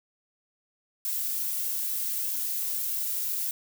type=noise with flanger; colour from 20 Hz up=violet; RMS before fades=-30 dBFS; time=1.05-3.51 s; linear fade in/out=2 ms; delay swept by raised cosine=1.8 to 2.9 ms; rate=1.6 Hz; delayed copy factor=+0.5; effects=none